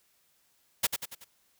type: noise with echo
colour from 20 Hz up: white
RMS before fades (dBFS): -25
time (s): 0.83-0.87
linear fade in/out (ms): 10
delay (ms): 94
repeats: 4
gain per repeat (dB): -6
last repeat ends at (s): 1.246
effects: white hiss -69 dBFS RMS until 1.59 s